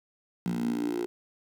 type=tone with high-pass filter sweep; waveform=10% pulse; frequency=58.27 Hz; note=A#1; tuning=in tune; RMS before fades=-30 dBFS; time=0.46-1.06 s; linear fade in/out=0 ms; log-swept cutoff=180 to 380 Hz; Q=7.4; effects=none